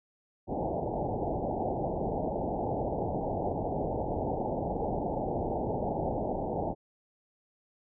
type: low-pass noise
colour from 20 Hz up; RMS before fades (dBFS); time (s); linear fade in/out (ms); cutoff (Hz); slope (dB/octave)
white; -32; 0.47-6.75; 50; 860; 96
effects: none